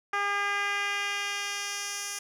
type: tone with band-pass filter sweep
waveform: 10% pulse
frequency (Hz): 404.4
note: G#4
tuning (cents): -46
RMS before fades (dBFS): -31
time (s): 0.13-2.19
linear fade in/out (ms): 5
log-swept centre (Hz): 1300 to 7400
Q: 1.1
effects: none